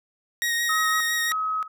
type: tone with vibrato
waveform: sawtooth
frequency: 1876 Hz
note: A#6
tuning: 11 cents sharp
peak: -19 dBFS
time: 0.42-1.32 s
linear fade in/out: 0 ms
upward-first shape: sine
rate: 5.9 Hz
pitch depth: 16 cents each way
type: tone with tremolo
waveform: sine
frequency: 1275 Hz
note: D#6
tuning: 42 cents sharp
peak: -23 dBFS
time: 0.69-1.68 s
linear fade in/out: 5 ms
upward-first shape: square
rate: 1.6 Hz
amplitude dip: 80%
effects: none